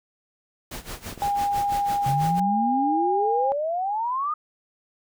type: noise with tremolo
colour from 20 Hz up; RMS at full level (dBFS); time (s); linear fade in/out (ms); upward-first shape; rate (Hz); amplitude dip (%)
pink; -34; 0.71-2.4; 5; sine; 6; 85
type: clicks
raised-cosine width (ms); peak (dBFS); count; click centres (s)
2; -25; 4; 1.127 / 1.177 / 1.222 / 1.723
type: tone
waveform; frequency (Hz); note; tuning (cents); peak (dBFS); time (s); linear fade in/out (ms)
sine; 810; G#5; -43; -21; 1.22-3.52; 0
type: exponential sweep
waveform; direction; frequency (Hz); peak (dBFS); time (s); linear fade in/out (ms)
sine; up; 130.81 to 1251; -23; 2.06-4.34; 5
effects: none